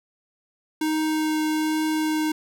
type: tone with vibrato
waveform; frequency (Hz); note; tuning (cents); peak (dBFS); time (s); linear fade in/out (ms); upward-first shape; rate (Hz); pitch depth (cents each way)
square; 311.1; D#4; 0; -22; 0.81-2.32; 5; triangle; 1.2; 8
effects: none